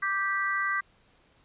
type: chord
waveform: sine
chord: G major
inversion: second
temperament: just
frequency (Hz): 1176 / 1568 / 1960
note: D6 / G6 / B6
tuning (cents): +2 / 0 / -14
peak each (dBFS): -30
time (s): 0.02-0.81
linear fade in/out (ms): 10
effects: pink hiss -63 dBFS RMS until 1.44 s + resampled to 8000 Hz